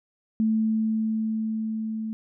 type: tone with level ramp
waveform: sine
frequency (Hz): 220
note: A3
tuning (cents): 0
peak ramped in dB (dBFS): -19 to -28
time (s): 0.4-2.13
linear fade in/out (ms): 0
effects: none